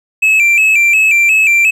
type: tone with vibrato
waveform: triangle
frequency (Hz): 2470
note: D#7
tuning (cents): -13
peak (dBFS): -5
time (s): 0.22-1.71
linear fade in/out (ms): 10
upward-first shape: square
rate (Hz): 2.8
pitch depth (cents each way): 80
effects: none